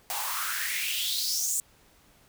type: noise with high-pass filter sweep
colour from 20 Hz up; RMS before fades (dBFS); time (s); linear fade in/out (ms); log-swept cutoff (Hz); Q
white; -30; 0.1-1.6; 0; 750 to 7900; 5.3
effects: pink hiss -60 dBFS RMS until 2.28 s